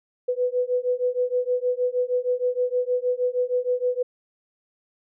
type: beating tone pair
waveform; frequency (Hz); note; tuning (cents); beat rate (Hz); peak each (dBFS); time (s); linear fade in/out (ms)
sine; 493.9 / 500.3; B4 / B4; 0 / +22; 6.4; -24; 0.28-4.03; 10
effects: none